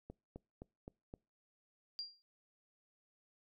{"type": "click train", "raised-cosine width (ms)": 2, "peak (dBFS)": -34, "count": 5, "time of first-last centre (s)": [0.1, 1.139], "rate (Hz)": 3.85}
{"type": "tone with exponential decay", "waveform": "sine", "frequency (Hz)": 4767, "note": "D8", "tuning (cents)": 25, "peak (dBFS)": -37, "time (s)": [1.99, 2.22], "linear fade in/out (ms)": 0, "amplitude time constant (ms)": 50}
{"effects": ["noise-tail reverb RT60 0.3 s tail -26 dB re dry"]}